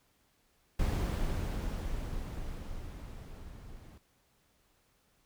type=noise with level ramp; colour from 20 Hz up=brown; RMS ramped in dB=-29 to -50 dBFS; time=0.79-3.98 s; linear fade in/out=5 ms; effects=pink hiss -71 dBFS RMS until 5.25 s